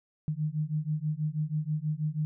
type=beating tone pair; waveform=sine; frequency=150 / 156.2 Hz; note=D3 / D#3; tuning=+37 / +7 cents; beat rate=6.2 Hz; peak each=-31 dBFS; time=0.28-2.25 s; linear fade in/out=0 ms; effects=none